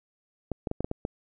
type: clicks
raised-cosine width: 2 ms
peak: -16 dBFS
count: 7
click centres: 0.517 / 0.672 / 0.714 / 0.806 / 0.845 / 0.914 / 1.051 s
effects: none